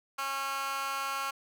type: tone with high-pass filter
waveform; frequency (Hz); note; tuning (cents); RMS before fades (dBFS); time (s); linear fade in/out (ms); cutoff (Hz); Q
15% pulse; 273.3; C#4; -24; -34; 0.18-1.31; 10; 1300; 2.5
effects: none